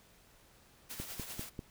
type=noise with tremolo; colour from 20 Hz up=white; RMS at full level=-43 dBFS; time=0.89-1.5 s; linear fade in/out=20 ms; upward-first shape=sine; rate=10 Hz; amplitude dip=50%
type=click train; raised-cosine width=3 ms; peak=-27 dBFS; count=4; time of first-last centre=1-1.592 s; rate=5.07 Hz
effects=pink hiss -63 dBFS RMS until 1.7 s